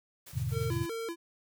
white noise with tremolo, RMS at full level -49 dBFS, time 0.26-0.87 s, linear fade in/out 10 ms, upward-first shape square, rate 8.8 Hz, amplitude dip 35%
sine chord, E dominant seventh, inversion none, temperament just, 82.41 / 103.01 / 123.61 / 148.33 Hz, E2 / G#2 / B2 / D3, 0 / -14 / +2 / +18 cents, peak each -38 / -36 / -33 / -37 dBFS, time 0.33-0.86 s, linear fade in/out 20 ms
square tone with vibrato, 392 Hz, G4, in tune, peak -35 dBFS, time 0.51-1.16 s, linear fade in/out 50 ms, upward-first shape square, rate 2.6 Hz, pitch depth 260 cents each way
effects none

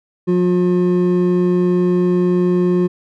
triangle tone pair together, 178.81 / 358.2 Hz, F3 / F4, +41 / +44 cents, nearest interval octave, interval 1203 cents, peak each -13 dBFS, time 0.27-2.88 s, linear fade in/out 20 ms, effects none

